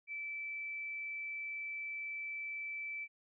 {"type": "tone", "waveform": "sine", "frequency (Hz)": 2319, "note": "D7", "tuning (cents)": -22, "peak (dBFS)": -39, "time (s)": [0.07, 3.08], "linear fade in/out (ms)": 50, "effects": []}